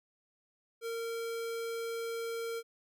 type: tone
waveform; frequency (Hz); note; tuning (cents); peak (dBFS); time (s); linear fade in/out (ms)
square; 459.9; A#4; -23; -36; 0.81-2.63; 50
effects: none